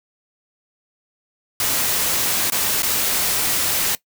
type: noise with dropouts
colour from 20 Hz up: white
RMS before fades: -20 dBFS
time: 1.6-3.95 s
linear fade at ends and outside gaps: 1 ms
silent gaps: 2.5-2.521 / 2.821-2.831 s
effects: noise-tail reverb RT60 0.1 s tail -19 dB re dry